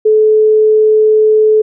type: tone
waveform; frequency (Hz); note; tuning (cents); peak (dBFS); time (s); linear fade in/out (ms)
sine; 431.7; A4; -33; -5; 0.05-1.62; 10
effects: none